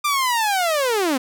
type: linear sweep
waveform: sawtooth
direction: down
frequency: 1202 to 245.2 Hz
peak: -14 dBFS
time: 0.04-1.18 s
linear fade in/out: 10 ms
effects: none